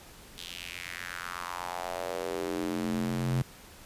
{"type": "tone with high-pass filter sweep", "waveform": "square", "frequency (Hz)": 44.05, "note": "F1", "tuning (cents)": 16, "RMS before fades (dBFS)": -34, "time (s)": [0.38, 3.42], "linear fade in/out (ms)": 0, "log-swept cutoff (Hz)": [3500, 130], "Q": 3.1, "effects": ["pink hiss -51 dBFS RMS until 3.85 s", "resampled to 32000 Hz"]}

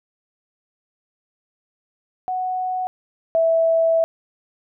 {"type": "tone pair in turn", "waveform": "sine", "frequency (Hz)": [740, 656.3], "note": ["F#5", "E5"], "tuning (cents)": [0, -8], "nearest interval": "major second", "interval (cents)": 208, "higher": "first", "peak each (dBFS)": [-21, -14], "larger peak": "second", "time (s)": [[2.28, 2.87], [3.35, 4.04]], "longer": "second", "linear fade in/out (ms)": 0, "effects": []}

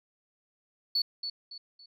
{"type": "tone with echo", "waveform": "sine", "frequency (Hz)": 4441, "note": "C#8", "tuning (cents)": 2, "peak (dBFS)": -23, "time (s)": [0.95, 1.02], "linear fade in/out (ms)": 5, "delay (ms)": 280, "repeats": 3, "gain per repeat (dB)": -9, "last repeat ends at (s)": 1.86, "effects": ["tanh soft clip ceiling -21 dBFS"]}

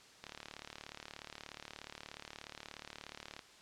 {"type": "click train", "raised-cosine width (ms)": 0.2, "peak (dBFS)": -28, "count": 117, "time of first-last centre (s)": [0.24, 3.392], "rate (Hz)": 36.8, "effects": ["white hiss -59 dBFS RMS until 3.61 s", "low-pass 6000 Hz 12 dB/octave"]}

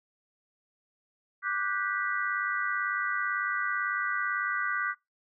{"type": "chord", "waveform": "sine", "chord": "G major seventh", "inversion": "second", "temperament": "just", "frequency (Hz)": [1176, 1470, 1568, 1960], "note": ["D6", "F#6", "G6", "B6"], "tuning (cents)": [2, -12, 0, -14], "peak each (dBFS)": [-33, -32, -34, -34], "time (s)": [1.42, 4.95], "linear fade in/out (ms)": 50, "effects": ["noise-tail reverb RT60 0.2 s tail -22 dB re dry"]}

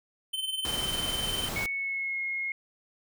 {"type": "tone with tremolo", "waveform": "square", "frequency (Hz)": 3078, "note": "G7", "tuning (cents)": -32, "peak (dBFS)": -28, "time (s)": [0.33, 1.49], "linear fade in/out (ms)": 10, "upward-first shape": "sine", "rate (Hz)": 20, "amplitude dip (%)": 65}
{"type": "noise", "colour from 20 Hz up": "pink", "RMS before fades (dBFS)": -35, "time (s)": [0.65, 1.66], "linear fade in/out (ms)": 0}
{"type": "tone with pitch glide", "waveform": "sine", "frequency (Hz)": [2217, 2156], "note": ["C#7", "C#7"], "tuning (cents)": [0, -49], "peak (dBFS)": -29, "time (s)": [1.56, 2.52], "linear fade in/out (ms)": 2, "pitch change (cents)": -49, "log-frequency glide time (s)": [1.67, 2.21]}
{"effects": []}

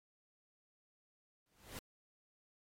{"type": "noise with exponential growth", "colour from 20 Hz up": "pink", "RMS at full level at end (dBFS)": -45, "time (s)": [1.46, 1.79], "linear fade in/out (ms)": 2, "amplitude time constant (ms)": 71, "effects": ["AAC 48 kbps"]}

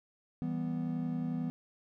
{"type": "chord", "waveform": "triangle", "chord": "E minor", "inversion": "none", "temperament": "equal", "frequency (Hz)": [164.81, 196, 246.9], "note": ["E3", "G3", "B3"], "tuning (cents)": [0, 0, 0], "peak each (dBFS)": [-34, -39, -33], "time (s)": [0.42, 1.5], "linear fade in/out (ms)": 0, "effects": []}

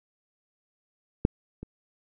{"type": "clicks", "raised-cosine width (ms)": 3, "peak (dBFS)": [-6, -25], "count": 2, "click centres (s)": [1.251, 1.63], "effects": []}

